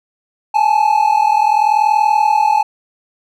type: tone pair together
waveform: triangle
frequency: 834.3 / 875 Hz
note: G#5 / A5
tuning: +8 / -10 cents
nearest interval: minor second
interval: 82 cents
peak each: -11 dBFS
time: 0.54-2.63 s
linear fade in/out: 10 ms
effects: none